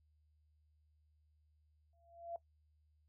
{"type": "tone with exponential growth", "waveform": "sine", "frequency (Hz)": 681, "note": "F5", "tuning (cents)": -44, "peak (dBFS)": -39, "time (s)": [1.93, 2.36], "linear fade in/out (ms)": 2, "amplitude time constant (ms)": 93, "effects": ["noise-tail reverb RT60 0.1 s tail -17 dB re dry", "added 76 Hz sine -70 dBFS peak until 3.08 s"]}